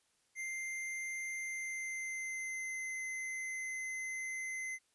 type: tone with pitch glide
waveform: square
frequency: 2093 to 2057 Hz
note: C7 to C7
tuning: 0 to -30 cents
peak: -39 dBFS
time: 0.35-4.79 s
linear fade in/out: 50 ms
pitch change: -30 cents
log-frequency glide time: 1.36-3.05 s
effects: white hiss -75 dBFS RMS until 4.94 s + resampled to 24000 Hz